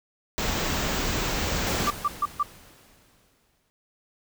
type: band-stop noise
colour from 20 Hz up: pink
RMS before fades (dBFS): -27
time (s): 0.38-1.9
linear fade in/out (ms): 0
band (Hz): 8000 to 14000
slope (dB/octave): 96
type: noise with exponential decay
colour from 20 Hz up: pink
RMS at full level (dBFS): -32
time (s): 1.67-3.7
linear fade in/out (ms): 0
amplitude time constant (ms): 440
type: tone bursts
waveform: sine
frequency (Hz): 1174.7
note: D6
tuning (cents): 0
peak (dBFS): -20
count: 4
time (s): 1.87-2.43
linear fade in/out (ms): 5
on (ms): 35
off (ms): 140
effects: none